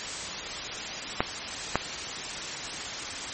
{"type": "clicks", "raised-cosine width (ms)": 0.5, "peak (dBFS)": -6, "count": 2, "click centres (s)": [1.205, 1.756], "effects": ["white hiss -34 dBFS RMS until 3.33 s", "MP3 32 kbps"]}